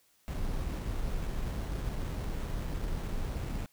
brown noise with sample-and-hold, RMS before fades -34 dBFS, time 0.28-3.66 s, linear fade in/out 0 ms, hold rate 4900 Hz, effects white hiss -68 dBFS RMS until 3.72 s

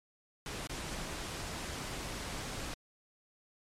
pink noise with dropouts, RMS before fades -40 dBFS, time 0.46-2.74 s, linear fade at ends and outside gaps 1 ms, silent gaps 0.671-0.695 s, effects low-pass 9000 Hz 12 dB/octave + MP3 64 kbps

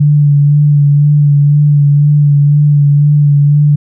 sine tone with vibrato, 145.6 Hz, D3, 15 cents flat, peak -4 dBFS, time 0-3.76 s, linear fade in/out 10 ms, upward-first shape sine, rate 2 Hz, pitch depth 25 cents each way, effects none

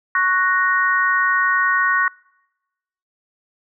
sine chord, F# major, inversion second, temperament equal, 1108.7 / 1480 / 1864.7 Hz, C#6 / F#6 / A#6, 0 / 0 / 0 cents, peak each -19 dBFS, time 0.15-2.08 s, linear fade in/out 2 ms, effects noise-tail reverb RT60 1.0 s tail -26 dB re dry

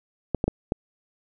clicks, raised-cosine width 2 ms, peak -9 dBFS, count 4, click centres 0.347 / 0.441 / 0.48 / 0.721 s, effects none

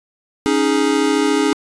square chord, C# suspended second, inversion none, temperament equal, 277.2 / 311.1 / 415.3 Hz, C#4 / D#4 / G#4, 0 / 0 / 0 cents, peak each -19 dBFS, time 0.46-1.53 s, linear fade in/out 0 ms, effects resampled to 22050 Hz

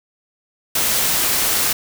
white noise, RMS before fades -18 dBFS, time 0.75-1.73 s, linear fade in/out 5 ms, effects none

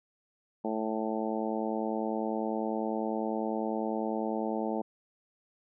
harmonic tone, 110 Hz, A2, in tune, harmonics 2 / 3 / 4 / 5 / 6 / 7 / 8, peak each -34 / -36 / -37 / -38 / -39 / -39 / -40 dBFS, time 0.64-4.82 s, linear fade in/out 10 ms, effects none

